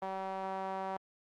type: tone with band-pass filter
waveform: sawtooth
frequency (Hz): 191.1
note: G3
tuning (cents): -44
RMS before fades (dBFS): -38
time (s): 0.02-0.97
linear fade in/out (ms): 5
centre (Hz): 830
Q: 2.6
effects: Opus 32 kbps